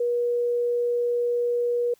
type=tone; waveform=sine; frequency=480.8 Hz; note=B4; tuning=46 cents flat; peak=-21 dBFS; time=0-1.94 s; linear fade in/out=5 ms; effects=white hiss -62 dBFS RMS until 1.99 s